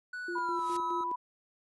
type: tone with pitch glide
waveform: triangle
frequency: 1480 to 1288.4 Hz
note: F#6 to E6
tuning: 0 to -40 cents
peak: -35 dBFS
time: 0.13-1.04 s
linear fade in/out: 5 ms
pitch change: -240 cents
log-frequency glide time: 0.3-0.66 s
type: tone with tremolo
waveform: sine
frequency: 348.4 Hz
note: F4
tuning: 4 cents flat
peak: -35 dBFS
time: 0.28-1.12 s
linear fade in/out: 5 ms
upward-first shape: square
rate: 4.8 Hz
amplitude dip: 60%
type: tone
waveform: sine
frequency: 987.8 Hz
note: B5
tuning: in tune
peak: -31 dBFS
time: 0.35-1.16 s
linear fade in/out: 10 ms
type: noise with exponential growth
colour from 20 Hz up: white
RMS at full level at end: -42 dBFS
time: 0.41-0.77 s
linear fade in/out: 5 ms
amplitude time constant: 77 ms
effects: resampled to 24000 Hz